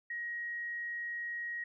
sine tone, 1890 Hz, A#6, 23 cents sharp, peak -36 dBFS, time 0.1-1.64 s, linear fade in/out 5 ms, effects none

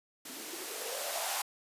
violet noise with band-pass filter sweep, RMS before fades -38 dBFS, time 0.25-1.42 s, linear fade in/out 5 ms, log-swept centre 250 to 860 Hz, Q 5.1, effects resampled to 32000 Hz

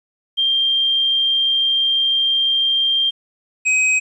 sine / square tone pair in turn, 3183 / 2526 Hz, G7 / D#7, +26 / +26 cents, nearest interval major third, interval 400 cents, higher first, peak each -14 dBFS, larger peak neither, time 0.37-3.11 / 3.65-4 s, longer first, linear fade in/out 20 ms, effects resampled to 24000 Hz + 9-bit

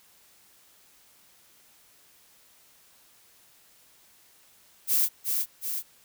violet noise with echo, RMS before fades -23 dBFS, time 4.87-5.09 s, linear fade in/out 50 ms, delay 370 ms, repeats 2, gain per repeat -4 dB, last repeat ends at 5.83 s, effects white hiss -59 dBFS RMS until 6.04 s

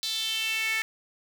sawtooth tone with high-pass filter sweep, 442.4 Hz, A4, 9 cents sharp, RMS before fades -29 dBFS, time 0.03-0.82 s, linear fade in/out 0 ms, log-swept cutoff 4000 to 2000 Hz, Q 5, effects none

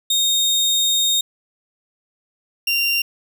30% pulse tone pair in turn, 3700 / 2772 Hz, A#7 / F7, -14 / -14 cents, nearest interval perfect fourth, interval 500 cents, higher first, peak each -13 / -14 dBFS, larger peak first, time 0.1-1.21 / 2.67-3.02 s, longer first, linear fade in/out 5 ms, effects none

